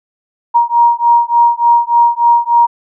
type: beating tone pair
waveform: sine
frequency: 942 / 945.4 Hz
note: A#5 / A#5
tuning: +18 / +24 cents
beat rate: 3.4 Hz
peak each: -10 dBFS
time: 0.54-2.67 s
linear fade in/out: 20 ms
effects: none